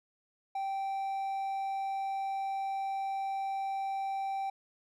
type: tone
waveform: triangle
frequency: 780 Hz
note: G5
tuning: 9 cents flat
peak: -30 dBFS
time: 0.55-4.5 s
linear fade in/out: 5 ms
effects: none